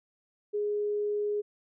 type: tone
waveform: sine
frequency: 415.3 Hz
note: G#4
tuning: in tune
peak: -27 dBFS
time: 0.53-1.42 s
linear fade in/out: 20 ms
effects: none